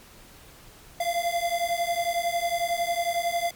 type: beating tone pair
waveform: square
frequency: 683 / 694 Hz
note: F5 / F5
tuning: -39 / -11 cents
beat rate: 11 Hz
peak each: -28 dBFS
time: 1-3.51 s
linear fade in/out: 5 ms
effects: pink hiss -50 dBFS RMS until 3.55 s + MP3 96 kbps